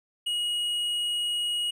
sine tone with hard clipping, 2895 Hz, F#7, 38 cents flat, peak -27 dBFS, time 0.26-1.71 s, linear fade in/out 10 ms, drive 6 dB, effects none

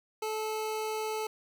25% pulse tone, 434.5 Hz, A4, 22 cents flat, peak -28 dBFS, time 0.22-1.27 s, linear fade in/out 5 ms, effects none

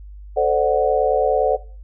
sine chord, D dominant seventh, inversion second, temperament equal with one note detuned, 440 / 517.5 / 587.3 / 740 Hz, A4 / C5 / D5 / F#5, 0 / -19 / 0 / 0 cents, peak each -20 dBFS, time 0.36-1.57 s, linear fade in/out 20 ms, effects noise-tail reverb RT60 0.4 s tail -18 dB re dry + added 50 Hz sine -35 dBFS peak until 1.83 s

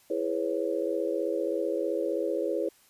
sine chord, C# minor seventh, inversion first, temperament just, 332.6 / 415.8 / 498.9 / 554.4 Hz, E4 / G#4 / B4 / C#5, +16 / +2 / +17 / 0 cents, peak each -32 dBFS, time 0.1-2.69 s, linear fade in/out 5 ms, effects white hiss -61 dBFS RMS until 2.89 s + resampled to 32000 Hz

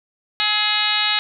harmonic tone with a mistuned harmonic, 420 Hz, G#4, 19 cents sharp, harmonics 2 / 3 / 4 / 5 / 6 / 7 / 8 / 9 / 10, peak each -28 / -28 / -27 / -26 / -26 / -25 / -27 / -23 / -25 dBFS, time 0.4-1.19 s, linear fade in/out 0 ms, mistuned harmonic 3, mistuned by +31 cents, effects none

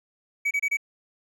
triangle tone bursts, 2272 Hz, C#7, 42 cents sharp, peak -20 dBFS, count 4, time 0.45-0.771 s, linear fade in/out 10 ms, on 60 ms, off 27 ms, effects none

